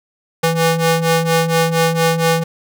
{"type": "ring-modulated tone", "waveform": "sawtooth", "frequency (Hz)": 329.7, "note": "E4", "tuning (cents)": 0, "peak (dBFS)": -6, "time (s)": [0.43, 2.44], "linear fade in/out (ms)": 10, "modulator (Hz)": 167, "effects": []}